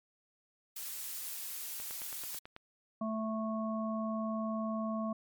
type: noise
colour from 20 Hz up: blue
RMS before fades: -41 dBFS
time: 0.76-2.39 s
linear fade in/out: 5 ms
type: click train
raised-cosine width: 0.3 ms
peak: -30 dBFS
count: 8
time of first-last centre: 1.8-2.564 s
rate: 9.16 Hz
type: harmonic tone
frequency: 220 Hz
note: A3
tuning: in tune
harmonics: 1 / 3 / 5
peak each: -34 / -39 / -41 dBFS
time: 3.01-5.13 s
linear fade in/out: 5 ms
effects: MP3 96 kbps